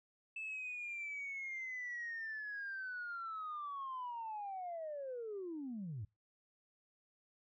sine linear sweep, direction down, 2637 to 92.5 Hz, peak -40 dBFS, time 0.36-6.05 s, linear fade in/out 5 ms, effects noise-tail reverb RT60 0.2 s tail -23 dB re dry + tanh soft clip ceiling -37 dBFS

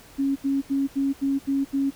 sine tone bursts, 274.9 Hz, C#4, 14 cents flat, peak -20 dBFS, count 7, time 0.18-1.908 s, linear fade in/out 20 ms, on 180 ms, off 78 ms, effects pink hiss -49 dBFS RMS until 1.95 s

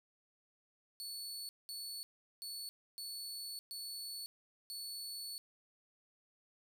sawtooth tone bursts at uneven times, 4435 Hz, C#8, in tune, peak -40 dBFS, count 6, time 1-1.49 / 1.69-2.03 / 2.42-2.69 / 2.98-3.59 / 3.71-4.26 / 4.7-5.38 s, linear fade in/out 0 ms, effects none

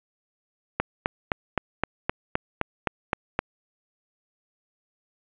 click train, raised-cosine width 0.5 ms, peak -7 dBFS, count 11, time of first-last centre 0.8-3.391 s, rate 3.86 Hz, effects resampled to 8000 Hz + 8-bit

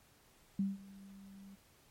sine tone with ADSR envelope, 196 Hz, G3, in tune, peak -29 dBFS, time 0.59-1.56 s, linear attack 4 ms, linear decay 180 ms, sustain -22 dB, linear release 20 ms, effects pink hiss -66 dBFS RMS until 1.9 s + MP3 64 kbps

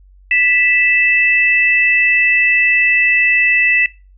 sine tone pair together, 1975.5 / 2637 Hz, B6 / E7, 0 / 0 cents, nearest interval perfect fourth, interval 500 cents, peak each -13 dBFS, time 0.31-3.86 s, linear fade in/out 2 ms, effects noise-tail reverb RT60 0.3 s tail -21 dB re dry + added 47 Hz sine -42 dBFS peak until 4.17 s

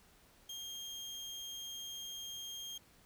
30% pulse tone, 3217 Hz, G7, 44 cents sharp, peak -40 dBFS, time 0.49-2.78 s, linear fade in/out 5 ms, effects pink hiss -65 dBFS RMS until 3.05 s

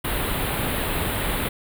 pink band-stop noise, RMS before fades -25 dBFS, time 0.04-1.49 s, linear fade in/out 10 ms, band 3900 to 9000 Hz, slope 48 dB/octave, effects none

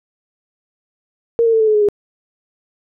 sine tone with pitch steps, 464.7 / 455.4 / 446.3 / 437.4 / 428.6 / 420 / 411.6 Hz, A#4 / A#4 / A4 / A4 / A4 / G#4 / G#4, -5 / -40 / +25 / -10 / -45 / +19 / -16 cents, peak -10 dBFS, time 1.39-1.887 s, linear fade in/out 0 ms, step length 71 ms, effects none

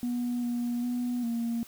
sine tone with pitch steps, 243.1 / 240.3 / 244.7 / 233.1 Hz, B3 / B3 / B3 / A#3, -27 / -47 / -16 / 0 cents, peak -26 dBFS, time 0.03-1.63 s, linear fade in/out 0 ms, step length 400 ms, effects tanh soft clip ceiling -25 dBFS + white hiss -52 dBFS RMS until 1.67 s

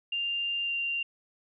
sine tone with pitch glide, 2794 to 2776 Hz, F7 to F7, 0 to -11 cents, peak -28 dBFS, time 0.12-1.03 s, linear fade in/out 5 ms, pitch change -11 cents, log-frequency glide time 0.64-0.72 s, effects none

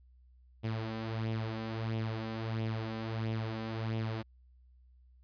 sawtooth tone with flanger, 111.7 Hz, A2, 27 cents sharp, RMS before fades -36 dBFS, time 0.63-4.23 s, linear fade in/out 20 ms, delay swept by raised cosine 0.32 to 3.92 ms, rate 1.5 Hz, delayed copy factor +0.55, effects added 62 Hz sine -58 dBFS peak until 5.23 s + resampled to 11025 Hz

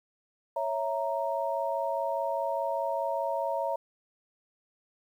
sine chord, A# diminished, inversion first, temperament equal, 554.4 / 659.3 / 932.3 Hz, C#5 / E5 / A#5, 0 / 0 / 0 cents, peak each -32 dBFS, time 0.56-3.76 s, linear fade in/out 5 ms, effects 10-bit

